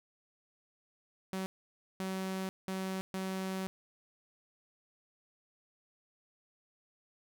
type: tone bursts at uneven times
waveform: sawtooth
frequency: 189.5 Hz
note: F#3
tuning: 42 cents sharp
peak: -31 dBFS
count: 4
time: 1.33-1.46 / 2-2.49 / 2.68-3.01 / 3.14-3.67 s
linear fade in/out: 0 ms
effects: none